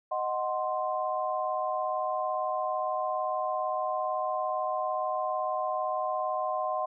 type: chord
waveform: sine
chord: C diminished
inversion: first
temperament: equal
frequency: 622.3 / 740 / 1046.5 Hz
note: Eb5 / Gb5 / C6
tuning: 0 / 0 / 0 cents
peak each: -32 dBFS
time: 0.11-6.86 s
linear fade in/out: 10 ms
effects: none